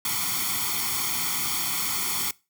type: noise with comb filter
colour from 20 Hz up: white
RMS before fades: -27 dBFS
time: 0.05-2.31 s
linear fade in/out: 2 ms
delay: 0.9 ms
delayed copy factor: +0.95
effects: noise-tail reverb RT60 0.3 s tail -23 dB re dry + high-pass 100 Hz 12 dB/octave